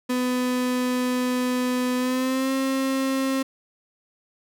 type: tone with pitch glide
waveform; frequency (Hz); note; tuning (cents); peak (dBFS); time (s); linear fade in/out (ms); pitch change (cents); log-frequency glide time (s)
35% pulse; 250.6 to 267; B3 to C4; +25 to +35; -20; 0.09-3.43; 10; +110; 1.97-2.52
effects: none